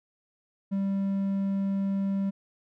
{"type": "tone", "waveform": "triangle", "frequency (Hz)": 196, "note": "G3", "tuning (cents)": 0, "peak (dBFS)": -23, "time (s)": [0.71, 2.31], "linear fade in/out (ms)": 20, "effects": []}